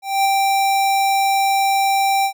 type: tone with ADSR envelope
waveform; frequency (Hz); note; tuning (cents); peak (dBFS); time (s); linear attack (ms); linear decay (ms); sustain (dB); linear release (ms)
square; 784; G5; 0; -13; 0.02-2.33; 230; 9; -2; 85
effects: none